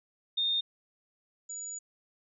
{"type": "tone pair in turn", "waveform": "sine", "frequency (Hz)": [3655, 6900], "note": ["A#7", "A8"], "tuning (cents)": [-35, -35], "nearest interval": "major seventh", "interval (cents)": 1100, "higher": "second", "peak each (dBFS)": [-26, -37], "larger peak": "first", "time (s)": [[0.37, 0.61], [1.49, 1.79]], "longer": "second", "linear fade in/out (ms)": 10, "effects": []}